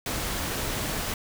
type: noise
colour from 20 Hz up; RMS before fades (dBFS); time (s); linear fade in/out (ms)
pink; -30; 0.06-1.14; 2
effects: none